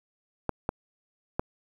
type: clicks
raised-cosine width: 1 ms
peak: -12 dBFS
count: 3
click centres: 0.493 / 0.691 / 1.395 s
effects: 8-bit